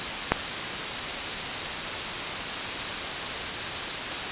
click, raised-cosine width 0.5 ms, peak -3 dBFS, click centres 0.32 s, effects white hiss -29 dBFS RMS until 4.31 s + resampled to 8000 Hz

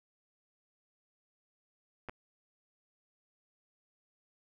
clicks, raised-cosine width 0.5 ms, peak -27 dBFS, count 2, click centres 2.087 / 2.095 s, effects none

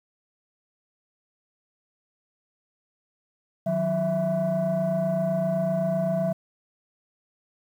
sine tone cluster, 155.5 / 183.3 / 660 Hz, D#3 / F#3 / E5, -1 / -16 / +2 cents, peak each -29 / -25 / -23 dBFS, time 3.66-6.33 s, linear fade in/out 10 ms, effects tanh soft clip ceiling -18 dBFS + 9-bit

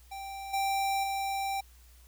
square tone with level steps, 784 Hz, G5, in tune, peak -39 / -28 / -31 dBFS, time 0.11-1.61 s, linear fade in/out 10 ms, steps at 0.53 / 1.03 s, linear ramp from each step 10 ms, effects added 60 Hz sine -54 dBFS peak until 2.07 s + white hiss -62 dBFS RMS until 2.07 s

